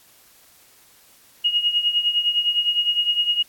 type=tone with tremolo; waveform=sine; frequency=2876 Hz; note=F#7; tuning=50 cents flat; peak=-14 dBFS; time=1.44-3.43 s; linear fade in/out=10 ms; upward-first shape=triangle; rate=9.8 Hz; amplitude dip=80%; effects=white hiss -53 dBFS RMS until 3.48 s + AAC 64 kbps